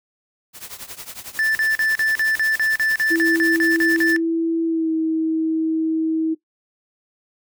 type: noise with tremolo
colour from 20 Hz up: white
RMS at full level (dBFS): -32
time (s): 0.53-4.17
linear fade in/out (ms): 50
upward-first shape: triangle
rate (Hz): 11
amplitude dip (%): 90
type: tone bursts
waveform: triangle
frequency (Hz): 1761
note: A6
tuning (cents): +1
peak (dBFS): -15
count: 14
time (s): 1.39-4.163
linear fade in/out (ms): 0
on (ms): 160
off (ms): 41
type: tone with pitch glide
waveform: sine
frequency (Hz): 329.6 to 320.2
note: E4 to D#4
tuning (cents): 0 to +50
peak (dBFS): -17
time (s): 3.1-6.35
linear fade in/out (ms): 20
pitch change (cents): -50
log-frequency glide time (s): 4.65-4.92
effects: noise-tail reverb RT60 0.1 s tail -17 dB re dry